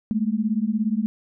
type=beating tone pair; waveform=sine; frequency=207.7 / 224.7 Hz; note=G#3 / A3; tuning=0 / +37 cents; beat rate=17 Hz; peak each=-23 dBFS; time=0.11-1.06 s; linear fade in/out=0 ms; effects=none